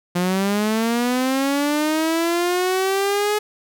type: linear sweep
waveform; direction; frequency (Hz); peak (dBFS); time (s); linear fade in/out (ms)
sawtooth; up; 174.61 to 423.4; -14; 0.15-3.39; 10
effects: none